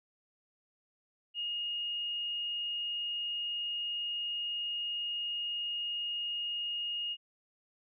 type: tone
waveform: sine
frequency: 2857 Hz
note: F7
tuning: 39 cents sharp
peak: -33 dBFS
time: 1.34-7.17 s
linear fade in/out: 50 ms
effects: none